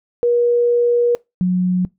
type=tone pair in turn; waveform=sine; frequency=479 / 181.82 Hz; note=A#4 / F#3; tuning=+47 / -30 cents; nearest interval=octave + perfect fourth; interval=1677 cents; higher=first; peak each=-12 / -13 dBFS; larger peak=first; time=0.23-1.15 / 1.41-1.85 s; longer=first; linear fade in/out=0 ms; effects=noise-tail reverb RT60 0.2 s tail -23 dB re dry